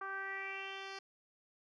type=tone with low-pass filter sweep; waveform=10% pulse; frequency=388.8 Hz; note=G4; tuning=14 cents flat; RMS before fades=-43 dBFS; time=0.01-0.99 s; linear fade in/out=5 ms; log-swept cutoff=1300 to 4500 Hz; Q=5; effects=none